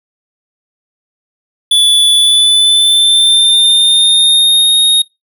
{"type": "tone with pitch glide", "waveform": "square", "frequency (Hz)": [3457, 3727], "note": ["A7", "A#7"], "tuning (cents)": [-31, -1], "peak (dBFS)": -6, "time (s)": [1.71, 5.02], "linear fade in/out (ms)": 5, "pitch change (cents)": 130, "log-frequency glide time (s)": [2.15, 4.79], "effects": ["noise-tail reverb RT60 0.2 s tail -25 dB re dry"]}